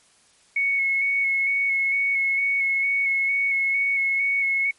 sine tone with vibrato, 2203 Hz, C#7, 11 cents flat, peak -19 dBFS, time 0.56-4.71 s, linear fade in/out 5 ms, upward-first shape square, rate 2.2 Hz, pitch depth 16 cents each way, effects white hiss -58 dBFS RMS until 4.78 s + MP3 48 kbps

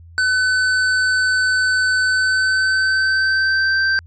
square tone with pitch glide, 1511 to 1561.6 Hz, F#6 to G6, +36 to -7 cents, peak -15 dBFS, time 0.18-3.99 s, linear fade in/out 0 ms, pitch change +57 cents, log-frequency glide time 2.04-3.81 s, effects added 84 Hz sine -39 dBFS peak until 4.06 s + resampled to 16000 Hz

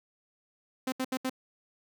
sawtooth tone bursts, 259.2 Hz, C4, 16 cents flat, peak -25 dBFS, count 4, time 0.87-1.297 s, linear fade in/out 5 ms, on 52 ms, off 73 ms, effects none

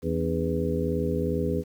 harmonic tone with a mistuned harmonic, 82.41 Hz, E2, in tune, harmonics 1 / 2 / 3 / 4 / 5 / 6, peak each -31 / -30 / -31 / -34 / -30 / -31 dBFS, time 0.02-1.64 s, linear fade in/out 50 ms, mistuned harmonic 4, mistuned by -140 cents, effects 9-bit

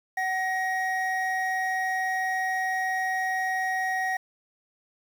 triangle tone pair together, 752 / 1886.2 Hz, F#5 / A#6, +28 / +20 cents, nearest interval octave + major third, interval 1592 cents, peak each -26 dBFS, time 0.17-4.17 s, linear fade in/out 5 ms, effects 8-bit

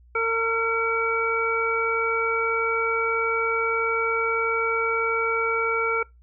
harmonic tone, 455.4 Hz, A#4, 40 cents flat, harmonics 1 / 2 / 3 / 5, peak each -25 / -33 / -24 / -27 dBFS, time 0.15-6.03 s, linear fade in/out 5 ms, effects noise-tail reverb RT60 0.2 s tail -23 dB re dry + added 60 Hz sine -50 dBFS peak until 6.22 s

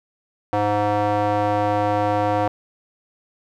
square tone with band-pass filter, 103.83 Hz, G#2, in tune, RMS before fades -20 dBFS, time 0.53-2.48 s, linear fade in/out 0 ms, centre 720 Hz, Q 1.9, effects none

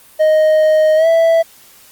triangle tone with pitch glide, 622.3 to 659.3 Hz, D#5 to E5, 0 to 0 cents, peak -6 dBFS, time 0.19-1.43 s, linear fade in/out 20 ms, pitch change +100 cents, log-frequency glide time 0.96-1.07 s, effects white hiss -44 dBFS RMS until 1.91 s + Opus 32 kbps

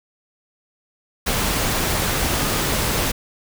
sine tone in noise, 1230 Hz, D#6, 20 cents flat, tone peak -32 dBFS, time 2.36-2.6 s, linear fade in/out 10 ms, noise pink, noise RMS -21 dBFS, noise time 1.26-3.12 s, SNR -14 dB, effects none

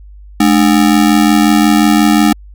square ring-modulated tone, 256.1 Hz, C4, 37 cents flat, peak -4 dBFS, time 0.4-2.33 s, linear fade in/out 5 ms, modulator 42.8 Hz, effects added 50 Hz sine -32 dBFS peak until 2.54 s

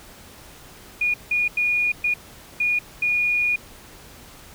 sine tone bursts at uneven times, 2443 Hz, D#7, 32 cents flat, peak -18 dBFS, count 6, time 1.01-1.14 / 1.31-1.48 / 1.57-1.92 / 2.04-2.14 / 2.6-2.79 / 3.02-3.56 s, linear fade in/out 5 ms, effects pink hiss -45 dBFS RMS until 4.54 s

